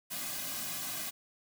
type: noise with comb filter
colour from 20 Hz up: white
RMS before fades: -38 dBFS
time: 0.1-1.11 s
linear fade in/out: 20 ms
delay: 2.2 ms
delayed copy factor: -0.85
effects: none